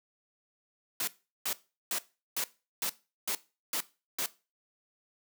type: noise bursts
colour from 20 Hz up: white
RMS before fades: -32 dBFS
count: 8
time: 1-4.26 s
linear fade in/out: 2 ms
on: 75 ms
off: 380 ms
effects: noise-tail reverb RT60 0.3 s tail -18 dB re dry + high-pass 200 Hz 12 dB/octave

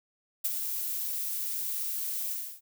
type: noise with ADSR envelope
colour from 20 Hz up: violet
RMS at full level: -27 dBFS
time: 0.44-2.61 s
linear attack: 12 ms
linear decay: 31 ms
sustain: -6 dB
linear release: 300 ms
effects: none

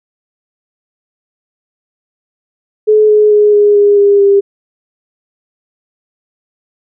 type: tone with pitch steps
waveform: sine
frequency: 427.9 / 423 / 418.1 / 413.3 / 408.6 / 403.9 / 399.2 Hz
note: A4 / G#4 / G#4 / G#4 / G#4 / G#4 / G4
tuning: -48 / +32 / +12 / -8 / -28 / -48 / +32 cents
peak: -4 dBFS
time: 2.87-4.41 s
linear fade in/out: 20 ms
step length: 220 ms
effects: none

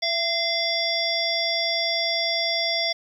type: harmonic tone with a mistuned harmonic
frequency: 690 Hz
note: F5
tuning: 21 cents flat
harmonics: 1 / 3 / 5 / 7 / 8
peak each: -28 / -28 / -28 / -28 / -28 dBFS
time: 0.02-2.93 s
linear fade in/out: 10 ms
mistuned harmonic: 1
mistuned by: -51 cents
effects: 9-bit

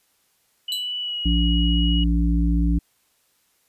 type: tone with pitch glide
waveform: sine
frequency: 2960 to 2904 Hz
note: F#7 to F#7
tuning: 0 to -33 cents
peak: -25 dBFS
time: 0.68-2.04 s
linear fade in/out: 5 ms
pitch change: -33 cents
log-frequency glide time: 1-1.16 s
type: tone with exponential decay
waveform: sawtooth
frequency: 4000 Hz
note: B7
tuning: 21 cents sharp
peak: -20 dBFS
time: 0.72-0.92 s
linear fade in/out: 1 ms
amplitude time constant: 42 ms
type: harmonic tone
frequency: 57.6 Hz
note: A#1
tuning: 20 cents flat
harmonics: 1 / 3 / 5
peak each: -18 / -23 / -25 dBFS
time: 1.25-2.79 s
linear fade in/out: 10 ms
effects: white hiss -65 dBFS RMS until 3.68 s + resampled to 32000 Hz

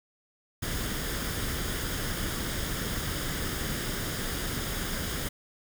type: noise with comb filter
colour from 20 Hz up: pink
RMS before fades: -32 dBFS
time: 0.62-5.29 s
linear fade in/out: 10 ms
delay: 0.59 ms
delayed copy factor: +0.5
effects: none

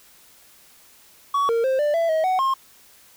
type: tone with pitch steps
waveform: triangle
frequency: 1126 / 461.5 / 526 / 591 / 667 / 635 / 746 / 1068 Hz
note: C#6 / A#4 / C5 / D5 / E5 / D#5 / F#5 / C6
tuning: +27 / -17 / +9 / +11 / +20 / +35 / +14 / +35 cents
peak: -16 dBFS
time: 1.34-2.54 s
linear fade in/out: 5 ms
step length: 150 ms
effects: white hiss -52 dBFS RMS until 3.16 s

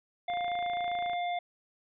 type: harmonic tone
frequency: 704 Hz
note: F5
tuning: 14 cents sharp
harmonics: 1 / 3 / 5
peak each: -30 / -40 / -44 dBFS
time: 0.28-1.39 s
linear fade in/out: 5 ms
type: click train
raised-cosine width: 0.5 ms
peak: -30 dBFS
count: 24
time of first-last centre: 0.3-1.133 s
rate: 27.6 Hz
effects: none

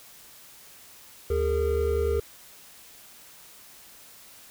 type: tone cluster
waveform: triangle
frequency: 75.4 / 407.4 / 457.9 Hz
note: D2 / G#4 / A#4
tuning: +46 / -33 / -31 cents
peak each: -25 dBFS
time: 1.3-2.2 s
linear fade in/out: 5 ms
effects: white hiss -50 dBFS RMS until 4.5 s

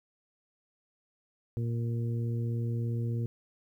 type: harmonic tone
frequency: 116.9 Hz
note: A#2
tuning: 5 cents sharp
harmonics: 1 / 2 / 3 / 4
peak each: -29 / -39 / -43 / -45 dBFS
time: 1.57-3.26 s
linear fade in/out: 0 ms
effects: 11-bit

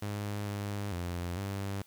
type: tone with pitch steps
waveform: sawtooth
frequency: 102.9 / 101.8 / 87.6 / 98.7 Hz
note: G#2 / G#2 / F2 / G2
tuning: -16 / -34 / +6 / +12 cents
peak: -30 dBFS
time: 0.02-1.82 s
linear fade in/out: 5 ms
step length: 450 ms
effects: white hiss -62 dBFS RMS until 1.86 s

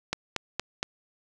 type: click train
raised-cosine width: 0.2 ms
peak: -10 dBFS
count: 4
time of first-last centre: 0.13-0.829 s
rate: 4.29 Hz
effects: none

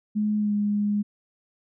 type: tone with pitch glide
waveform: sine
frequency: 211 to 206.5 Hz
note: G#3 to G#3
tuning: +28 to -10 cents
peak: -21 dBFS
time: 0.15-1.03 s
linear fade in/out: 20 ms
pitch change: -38 cents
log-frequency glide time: 0.38-0.53 s
effects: none

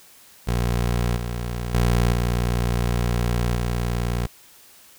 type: tone with level steps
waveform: 20% pulse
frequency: 59.5 Hz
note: A#1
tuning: 36 cents sharp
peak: -15 / -21 / -12 / -15 / -17 dBFS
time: 0.47-4.27 s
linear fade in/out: 10 ms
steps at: 1.16 / 1.74 / 2.12 / 3.55 s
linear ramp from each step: 5 ms
effects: white hiss -50 dBFS RMS until 4.98 s

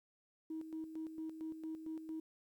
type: tone with tremolo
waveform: sine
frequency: 318.3 Hz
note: D#4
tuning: 39 cents sharp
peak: -39 dBFS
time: 0.5-2.2 s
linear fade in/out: 5 ms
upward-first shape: square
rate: 4.4 Hz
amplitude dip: 60%
effects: tanh soft clip ceiling -36 dBFS + 12-bit

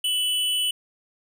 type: tone with amplitude modulation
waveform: square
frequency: 2983 Hz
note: F#7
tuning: 13 cents sharp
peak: -20 dBFS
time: 0.04-0.71 s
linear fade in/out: 5 ms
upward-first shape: sine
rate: 291 Hz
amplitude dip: 45%
effects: none

